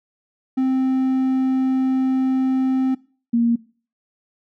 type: tone pair in turn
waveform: triangle / sine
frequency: 261.6 / 234.1 Hz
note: C4 / A#3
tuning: 0 / +8 cents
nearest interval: major second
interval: 192 cents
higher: first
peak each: -14 dBFS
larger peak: neither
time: 0.57-2.95 / 3.33-3.56 s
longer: first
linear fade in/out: 10 ms
effects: noise-tail reverb RT60 0.4 s tail -21 dB re dry